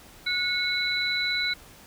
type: tone cluster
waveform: sine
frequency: 1458 / 2193 / 3972 Hz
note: F#6 / C#7 / B7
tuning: -26 / -19 / +9 cents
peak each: -31 / -28 / -27 dBFS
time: 0.26-1.54 s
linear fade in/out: 10 ms
effects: pink hiss -50 dBFS RMS until 1.86 s